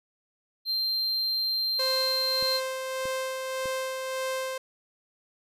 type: tone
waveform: triangle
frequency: 4157 Hz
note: C8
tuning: 12 cents flat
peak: -24 dBFS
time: 0.65-2.61 s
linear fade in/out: 50 ms
type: tone with tremolo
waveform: sawtooth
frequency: 523.3 Hz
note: C5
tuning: in tune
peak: -24 dBFS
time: 1.79-4.58 s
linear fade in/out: 5 ms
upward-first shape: sine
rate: 1.7 Hz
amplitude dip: 35%
type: clicks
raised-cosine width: 3 ms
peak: -30 dBFS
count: 3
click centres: 2.426 / 3.055 / 3.657 s
effects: resampled to 32000 Hz

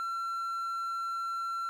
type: tone with quantisation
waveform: triangle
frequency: 1356 Hz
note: E6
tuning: 49 cents sharp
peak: -30 dBFS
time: 0-1.69 s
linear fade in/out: 0 ms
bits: 10
effects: none

